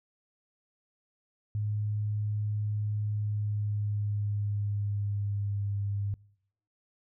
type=tone with pitch glide; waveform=sine; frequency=105.1 to 100.82 Hz; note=G#2 to G2; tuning=+21 to +49 cents; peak=-28 dBFS; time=1.55-6.14 s; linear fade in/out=0 ms; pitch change=-72 cents; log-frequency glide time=3.09-5.75 s; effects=noise-tail reverb RT60 0.7 s tail -25 dB re dry

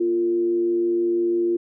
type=tone with frequency modulation; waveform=sine; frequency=347.3 Hz; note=F4; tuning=10 cents flat; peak=-18 dBFS; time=0-1.57 s; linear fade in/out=10 ms; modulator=106 Hz; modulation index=0.25; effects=none

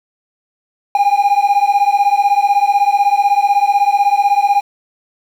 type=beating tone pair; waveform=triangle; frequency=802 / 818 Hz; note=G5 / G#5; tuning=+39 / -26 cents; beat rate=16 Hz; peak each=-11 dBFS; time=0.95-4.61 s; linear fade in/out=2 ms; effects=7-bit

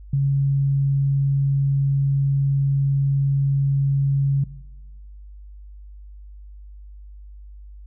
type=tone; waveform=sine; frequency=138.5 Hz; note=C#3; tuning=1 cent flat; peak=-16 dBFS; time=0.13-4.44 s; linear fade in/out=5 ms; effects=noise-tail reverb RT60 1.0 s tail -17 dB re dry + added 50 Hz sine -38 dBFS peak until 7.86 s

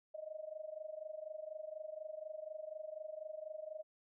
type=tone with amplitude modulation; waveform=sine; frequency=622.3 Hz; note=D#5; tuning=in tune; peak=-40 dBFS; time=0.14-3.83 s; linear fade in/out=10 ms; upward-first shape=sine; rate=24.1 Hz; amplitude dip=85%; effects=none

